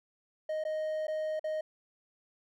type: tone with dropouts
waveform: triangle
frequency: 622.3 Hz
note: D#5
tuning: in tune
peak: -29 dBFS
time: 0.49-1.61 s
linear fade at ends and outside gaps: 5 ms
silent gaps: 0.639-0.65 / 1.07-1.08 / 1.395-1.441 s
effects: none